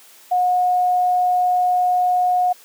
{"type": "tone", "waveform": "sine", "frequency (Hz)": 724, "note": "F#5", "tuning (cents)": -38, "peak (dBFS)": -14, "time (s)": [0.31, 2.53], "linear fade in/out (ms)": 10, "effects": ["white hiss -47 dBFS RMS until 2.64 s", "high-pass 300 Hz 12 dB/octave"]}